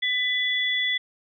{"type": "tone pair together", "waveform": "sine", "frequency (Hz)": [1995, 3424], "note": ["B6", "A7"], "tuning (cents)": [17, -48], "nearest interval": "major sixth", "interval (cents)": 935, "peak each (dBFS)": [-24, -25], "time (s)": [0.02, 0.98], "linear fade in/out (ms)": 10, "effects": []}